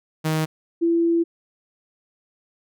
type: tone pair in turn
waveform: sawtooth / sine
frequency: 157.2 / 336.2 Hz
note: D#3 / E4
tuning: +18 / +34 cents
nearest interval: octave + minor second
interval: 1316 cents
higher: second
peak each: -16 dBFS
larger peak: neither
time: 0.24-0.46 / 0.81-1.24 s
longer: second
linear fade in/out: 20 ms
effects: none